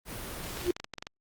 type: noise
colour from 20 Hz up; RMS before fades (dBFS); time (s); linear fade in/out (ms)
pink; -39; 0.05-0.73; 50
type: clicks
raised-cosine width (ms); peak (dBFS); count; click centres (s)
0.2; -21; 11; 0.572 / 0.614 / 0.667 / 0.704 / 0.765 / 0.8 / 0.844 / 0.937 / 0.983 / 1.025 / 1.069
type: tone with exponential growth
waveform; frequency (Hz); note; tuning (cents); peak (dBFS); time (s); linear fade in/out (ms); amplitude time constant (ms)
sine; 354.4; F4; +25; -19; 0.59-0.71; 5; 24
effects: Opus 32 kbps